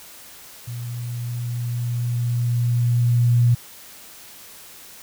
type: tone with level ramp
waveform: sine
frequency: 120 Hz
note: B2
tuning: 49 cents flat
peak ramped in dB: -28 to -12 dBFS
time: 0.67-3.55 s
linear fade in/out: 10 ms
effects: white hiss -43 dBFS RMS until 5.02 s